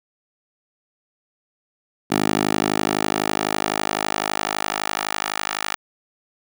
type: tone with high-pass filter sweep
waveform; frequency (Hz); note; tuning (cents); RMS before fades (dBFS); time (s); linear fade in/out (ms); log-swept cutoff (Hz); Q
10% pulse; 51.91; G#1; 0; -23; 2.1-5.76; 20; 260 to 1200; 0.95
effects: none